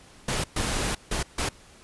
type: noise bursts at uneven times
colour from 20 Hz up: pink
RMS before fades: -27 dBFS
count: 4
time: 0.28-0.44 / 0.56-0.95 / 1.11-1.23 / 1.38-1.49 s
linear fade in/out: 5 ms
effects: pink hiss -52 dBFS RMS until 1.83 s + resampled to 24000 Hz